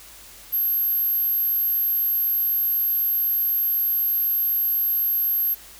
sine tone, 12544 Hz, G9, in tune, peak -19 dBFS, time 0.52-5.55 s, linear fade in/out 20 ms, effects added 50 Hz sine -54 dBFS peak until 5.79 s + white hiss -45 dBFS RMS until 5.79 s

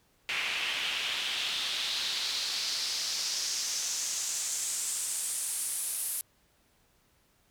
pink noise with band-pass filter sweep, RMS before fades -33 dBFS, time 0.29-6.21 s, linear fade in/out 0 ms, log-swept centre 2500 to 11000 Hz, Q 2.8, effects pink hiss -68 dBFS RMS until 7.5 s

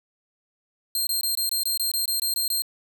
15% pulse tone bursts, 4186 Hz, C8, in tune, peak -16 dBFS, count 12, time 0.95-2.621 s, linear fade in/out 2 ms, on 120 ms, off 21 ms, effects none

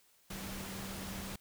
sine tone in noise, 193.6 Hz, G3, 21 cents flat, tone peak -45 dBFS, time 0.3-1.36 s, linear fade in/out 5 ms, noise pink, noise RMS -44 dBFS, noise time 0.3-1.36 s, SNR -4 dB, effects white hiss -68 dBFS RMS until 1.4 s

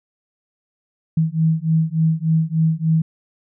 sine beating tone pair, 159 / 162.4 Hz, D#3 / E3, +38 / -26 cents, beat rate 3.4 Hz, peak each -18 dBFS, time 1.17-3.02 s, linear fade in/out 5 ms, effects none

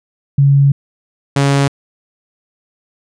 sine / sawtooth tone pair in turn, 139.7 / 139.7 Hz, C#3 / C#3, +14 / +14 cents, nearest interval unison, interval 0 cents, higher neither, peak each -6 dBFS, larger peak neither, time 0.38-0.72 / 1.36-1.68 s, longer first, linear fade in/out 5 ms, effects resampled to 22050 Hz

